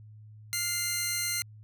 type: tone pair together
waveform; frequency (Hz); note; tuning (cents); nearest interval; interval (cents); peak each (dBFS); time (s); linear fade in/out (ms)
10% pulse; 1412 / 2084; F6 / C7; +19 / -7; perfect fifth; 674; -30 / -20; 0.53-1.42; 0
effects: added 107 Hz sine -47 dBFS peak until 1.63 s